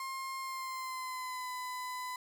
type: tone with pitch glide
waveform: 35% pulse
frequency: 1064 to 1004.3 Hz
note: C6 to B5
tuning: +29 to +29 cents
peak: -36 dBFS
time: 0-2.16 s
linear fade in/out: 2 ms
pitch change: -100 cents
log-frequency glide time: 0.4-1.5 s
effects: none